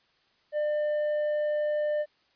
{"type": "tone with tanh clipping", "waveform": "sine", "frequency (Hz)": 599, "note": "D5", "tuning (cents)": 34, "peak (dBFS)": -26, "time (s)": [0.52, 2.06], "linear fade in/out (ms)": 50, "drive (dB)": 5, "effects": ["white hiss -67 dBFS RMS until 2.35 s", "resampled to 11025 Hz"]}